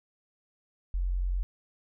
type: tone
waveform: sine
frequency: 45.05 Hz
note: F#1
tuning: 45 cents flat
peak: -26 dBFS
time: 0.94-1.43 s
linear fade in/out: 0 ms
effects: none